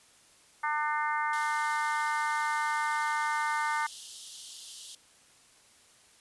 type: harmonic tone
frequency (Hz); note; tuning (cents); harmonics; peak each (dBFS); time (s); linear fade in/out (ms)
300; D4; +37; 3 / 4 / 5 / 6 / 7; -31 / -33 / -35 / -37 / -38; 0.63-3.87; 10
type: high-pass noise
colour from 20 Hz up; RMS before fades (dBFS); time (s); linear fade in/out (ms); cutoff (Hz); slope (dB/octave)
pink; -45; 1.33-4.95; 2; 2900; 96
effects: white hiss -60 dBFS RMS until 6.2 s + resampled to 24000 Hz